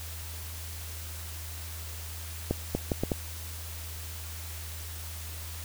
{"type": "accelerating click train", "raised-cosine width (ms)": 2, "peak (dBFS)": -13, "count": 5, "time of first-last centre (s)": [2.51, 3.118], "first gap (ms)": 240, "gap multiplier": 0.7, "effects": ["added 81 Hz sine -39 dBFS peak until 5.64 s", "white hiss -43 dBFS RMS until 5.64 s"]}